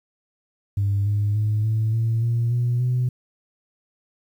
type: tone with pitch steps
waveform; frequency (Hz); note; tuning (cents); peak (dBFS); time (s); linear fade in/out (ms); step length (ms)
sine; 100 / 103.23 / 106.56 / 110 / 113.55 / 117.22 / 121 / 124.91; G2 / G#2 / G#2 / A2 / A#2 / A#2 / B2 / B2; +35 / -10 / +45 / 0 / -45 / +10 / -35 / +20; -17; 0.77-3.09; 5; 290
effects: tanh soft clip ceiling -15 dBFS + 9-bit